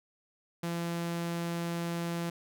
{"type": "tone", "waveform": "sawtooth", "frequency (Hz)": 170, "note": "F3", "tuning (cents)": -46, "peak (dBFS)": -28, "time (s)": [0.63, 2.3], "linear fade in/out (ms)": 5, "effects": []}